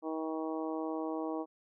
harmonic tone, 159 Hz, D#3, 38 cents sharp, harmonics 2 / 3 / 4 / 5 / 6 / 7, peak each -36 / -40 / -42 / -44 / -46 / -47 dBFS, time 0.02-1.46 s, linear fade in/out 50 ms, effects none

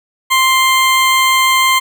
20% pulse tone, 1049 Hz, C6, 4 cents sharp, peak -4 dBFS, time 0.3-1.8 s, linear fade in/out 20 ms, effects none

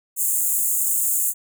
pink high-pass noise, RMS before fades -21 dBFS, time 0.16-1.34 s, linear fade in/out 50 ms, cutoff 6900 Hz, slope 96 dB/octave, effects none

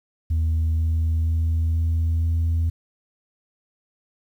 sine tone with pitch steps, 80.3 / 80.86 / 81.42 / 81.99 / 82.56 Hz, E2 / E2 / E2 / E2 / E2, -45 / -33 / -21 / -9 / +3 cents, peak -16 dBFS, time 0.3-2.7 s, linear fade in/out 10 ms, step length 480 ms, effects tanh soft clip ceiling -17 dBFS + 9-bit

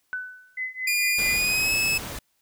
sine tone with exponential decay, 1500 Hz, F#6, 23 cents sharp, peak -25 dBFS, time 0.13-0.64 s, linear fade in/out 0 ms, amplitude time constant 110 ms
sine tone with tremolo, 2029 Hz, B6, 46 cents sharp, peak -25 dBFS, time 0.57-1.4 s, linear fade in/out 5 ms, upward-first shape triangle, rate 4.5 Hz, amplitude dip 95%
sawtooth tone with pitch glide, 2422 to 2596 Hz, D#7 to E7, -47 to -27 cents, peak -18 dBFS, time 0.87-1.98 s, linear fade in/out 5 ms, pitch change +120 cents, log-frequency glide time 1.3-1.75 s
pink noise, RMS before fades -35 dBFS, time 1.18-2.19 s, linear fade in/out 5 ms
effects white hiss -70 dBFS RMS until 2.41 s

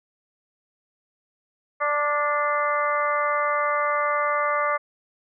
harmonic tone with a mistuned harmonic, 293.7 Hz, D4, in tune, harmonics 2 / 3 / 4 / 5 / 6 / 7, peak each -26 / -33 / -23 / -32 / -33 / -30 dBFS, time 1.8-4.78 s, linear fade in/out 20 ms, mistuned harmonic 5, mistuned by -28 cents, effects none

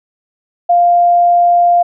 sine tone, 698.5 Hz, F5, in tune, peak -6 dBFS, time 0.69-1.83 s, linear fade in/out 10 ms, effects none

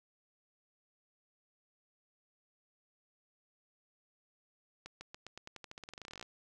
accelerating click train, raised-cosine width 0.2 ms, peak -29 dBFS, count 24, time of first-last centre 4.86-6.227 s, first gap 150 ms, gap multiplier 0.9, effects none

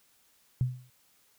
sine tone with exponential decay, 126.1 Hz, B2, 36 cents sharp, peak -21 dBFS, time 0.61-0.9 s, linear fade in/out 0 ms, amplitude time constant 63 ms, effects white hiss -66 dBFS RMS until 1.38 s

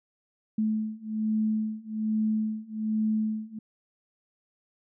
sine beating tone pair, 216.3 / 217.5 Hz, A3 / A3, -29 / -20 cents, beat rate 1.2 Hz, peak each -29 / -28 dBFS, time 0.58-3.59 s, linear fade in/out 5 ms, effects none

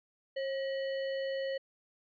sine tone with sample-and-hold, 540 Hz, C#5, 45 cents flat, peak -32 dBFS, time 0.36-1.58 s, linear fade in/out 10 ms, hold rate 2450 Hz, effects resampled to 11025 Hz

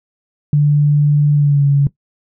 sine tone with pitch glide, 146.83 to 141.17 Hz, D3 to C#3, 0 to +32 cents, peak -8 dBFS, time 0.53-1.87 s, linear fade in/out 2 ms, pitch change -68 cents, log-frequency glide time 1.34-1.65 s, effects noise-tail reverb RT60 0.1 s tail -18 dB re dry

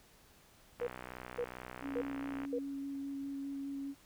click train, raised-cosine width 0.5 ms, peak -29 dBFS, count 104, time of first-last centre 0.8-2.451 s, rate 62.4 Hz
sine tone bursts, 482.9 Hz, B4, 39 cents flat, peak -33 dBFS, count 4, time 0.81-2.588 s, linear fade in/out 5 ms, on 62 ms, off 510 ms
sine tone with vibrato, 277.2 Hz, C#4, in tune, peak -38 dBFS, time 1.81-3.95 s, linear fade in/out 50 ms, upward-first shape square, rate 4.9 Hz, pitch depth 8 cents each way
effects pink hiss -63 dBFS RMS until 4.05 s

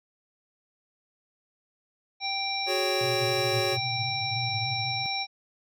harmonic tone, 784 Hz, G5, in tune, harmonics 1 / 3 / 5 / 7, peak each -33 / -33 / -33 / -33 dBFS, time 2.2-5.27 s, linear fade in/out 50 ms
square chord, F# suspended second, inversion none, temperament equal, 370 / 415.3 / 554.4 Hz, F#4 / G#4 / C#5, 0 / 0 / 0 cents, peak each -31 / -35 / -31 dBFS, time 2.66-3.78 s, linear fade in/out 50 ms
pink band-pass noise, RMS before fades -36 dBFS, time 3.01-5.06 s, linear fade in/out 0 ms, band 110 to 130 Hz, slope 96 dB/octave
effects none

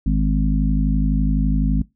harmonic tone, 51.91 Hz, G#1, in tune, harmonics 1 / 3 / 4 / 5, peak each -17 / -22 / -23 / -24 dBFS, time 0.06-1.82 s, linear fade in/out 5 ms, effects noise-tail reverb RT60 0.2 s tail -21 dB re dry

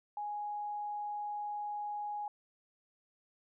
sine tone, 830.6 Hz, G#5, in tune, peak -36 dBFS, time 0.17-2.28 s, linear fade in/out 2 ms, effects none

